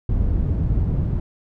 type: low-pass noise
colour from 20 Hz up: white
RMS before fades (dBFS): -20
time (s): 0.09-1.2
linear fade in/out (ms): 2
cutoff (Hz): 100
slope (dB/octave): 12
effects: none